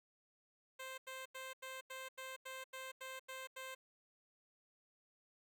10% pulse tone bursts, 523.3 Hz, C5, in tune, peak -38 dBFS, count 11, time 0.79-3.75 s, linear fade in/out 10 ms, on 190 ms, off 87 ms, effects none

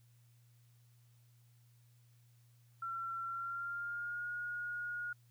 sine tone with pitch glide, 1357 to 1437.7 Hz, E6 to F6, +50 to +50 cents, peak -38 dBFS, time 2.82-5.13 s, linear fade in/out 5 ms, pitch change +100 cents, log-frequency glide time 3.21-4.3 s, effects added 119 Hz sine -63 dBFS peak until 5.3 s + white hiss -75 dBFS RMS until 5.3 s

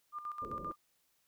sine tone with tremolo, 1200 Hz, D6, 37 cents sharp, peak -37 dBFS, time 0.12-0.76 s, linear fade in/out 50 ms, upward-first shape square, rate 7.6 Hz, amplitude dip 65%
white low-pass noise, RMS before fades -47 dBFS, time 0.42-0.72 s, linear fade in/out 0 ms, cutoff 590 Hz, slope 96 dB/octave
effects white hiss -75 dBFS RMS until 1.27 s

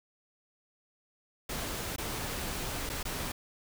pink noise with dropouts, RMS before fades -36 dBFS, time 1.49-3.32 s, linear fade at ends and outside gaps 5 ms, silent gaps 1.962-1.981 / 2.893-2.898 / 3.03-3.051 s, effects none

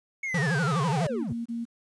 triangle linear sweep, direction down, 2212 to 90.7 Hz, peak -27 dBFS, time 0.23-1.33 s, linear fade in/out 5 ms
square tone with vibrato, 155.2 Hz, D#3, 4 cents flat, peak -25 dBFS, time 0.34-1.07 s, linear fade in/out 5 ms, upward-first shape sine, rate 12 Hz, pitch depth 250 cents each way
sine tone bursts, 233.1 Hz, A#3, in tune, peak -29 dBFS, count 3, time 1.09-1.654 s, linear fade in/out 20 ms, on 170 ms, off 27 ms
effects resampled to 22050 Hz + 10-bit

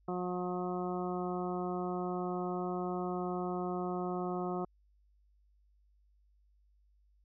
harmonic tone, 180.1 Hz, F#3, 46 cents flat, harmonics 1 / 2 / 3 / 4 / 5 / 6 / 7, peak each -38 / -37 / -46 / -40 / -50 / -46 / -46 dBFS, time 0.08-4.65 s, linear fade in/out 5 ms, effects added 50 Hz sine -65 dBFS peak until 7.24 s

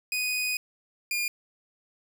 sawtooth tone pair in turn, 2489 / 2417 Hz, D#7 / D7, 0 / +49 cents, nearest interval minor second, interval 51 cents, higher first, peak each -23 dBFS, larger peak neither, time 0.12-0.57 / 1.11-1.28 s, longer first, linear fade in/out 2 ms, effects none

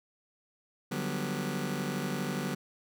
sawtooth chord, G major seventh, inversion second, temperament just, 147 / 183.75 / 196 / 245 Hz, D3 / F#3 / G3 / B3, +2 / -12 / 0 / -14 cents, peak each -33 dBFS, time 0.91-2.55 s, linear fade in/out 10 ms, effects none

